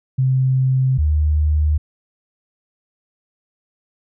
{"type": "tone pair in turn", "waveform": "sine", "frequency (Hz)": [130.81, 75.92], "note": ["C3", "D#2"], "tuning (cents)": [0, -42], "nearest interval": "major sixth", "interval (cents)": 942, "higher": "first", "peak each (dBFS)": -13, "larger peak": "neither", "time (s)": [[0.18, 0.98], [0.98, 1.78]], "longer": "neither", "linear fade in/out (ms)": 10, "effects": []}